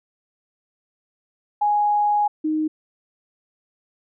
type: tone pair in turn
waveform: sine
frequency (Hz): 830.6 / 310.3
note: G#5 / D#4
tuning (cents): 0 / -5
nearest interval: octave + perfect fourth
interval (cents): 1705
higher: first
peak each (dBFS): -16 / -19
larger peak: first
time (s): 1.61-2.28 / 2.44-2.68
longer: first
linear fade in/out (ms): 10
effects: none